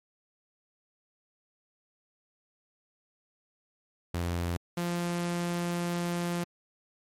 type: tone pair in turn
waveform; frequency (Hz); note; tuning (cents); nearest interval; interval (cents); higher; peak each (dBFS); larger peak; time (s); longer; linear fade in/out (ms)
sawtooth; 86.5 / 173.55; F2 / F3; -16 / -11; octave; 1205; second; -25; neither; 4.14-4.57 / 4.77-6.44; second; 5
effects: MP3 64 kbps